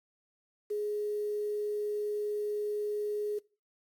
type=tone with quantisation; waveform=sine; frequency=417.8 Hz; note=G#4; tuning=10 cents sharp; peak=-30 dBFS; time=0.7-3.39 s; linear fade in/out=10 ms; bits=9; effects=noise-tail reverb RT60 0.4 s tail -24 dB re dry + AAC 64 kbps